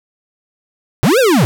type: linear two-way sweep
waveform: square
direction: up then down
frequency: 98 to 554.4 to 98 Hz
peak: -9 dBFS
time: 1.03-1.45 s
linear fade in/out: 0 ms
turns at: 1.19 s
effects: none